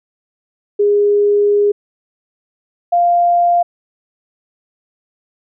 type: tone pair in turn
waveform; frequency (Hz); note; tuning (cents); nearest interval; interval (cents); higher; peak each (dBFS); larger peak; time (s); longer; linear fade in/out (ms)
sine; 410.5 / 697; G#4 / F5; -20 / -4; major sixth; 916; second; -9; neither; 0.79-1.72 / 2.92-3.63; first; 10
effects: none